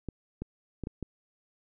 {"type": "clicks", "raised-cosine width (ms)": 3, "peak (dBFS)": -22, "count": 5, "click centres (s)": [0.087, 0.42, 0.837, 0.871, 1.027], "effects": []}